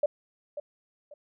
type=tone with echo; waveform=sine; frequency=587.3 Hz; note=D5; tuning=in tune; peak=-20 dBFS; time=0.03-0.06 s; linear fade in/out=5 ms; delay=540 ms; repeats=2; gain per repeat=-12 dB; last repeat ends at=1.14 s; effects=none